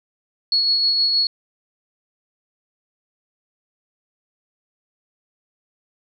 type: tone with tremolo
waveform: sine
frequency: 4354 Hz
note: C#8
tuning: 32 cents flat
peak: -14 dBFS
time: 0.52-1.27 s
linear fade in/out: 2 ms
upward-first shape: sine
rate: 6.4 Hz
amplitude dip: 30%
effects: none